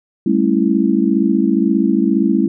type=chord; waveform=sine; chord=A dominant seventh; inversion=third; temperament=just; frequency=198 / 220 / 275 / 330 Hz; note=G3 / A3 / C#4 / E4; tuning=+18 / 0 / -14 / +2 cents; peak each=-17 dBFS; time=0.26-2.48 s; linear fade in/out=5 ms; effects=none